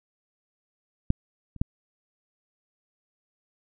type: clicks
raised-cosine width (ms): 5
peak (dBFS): -8 / -30 / -10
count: 3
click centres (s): 1.104 / 1.563 / 1.615
effects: none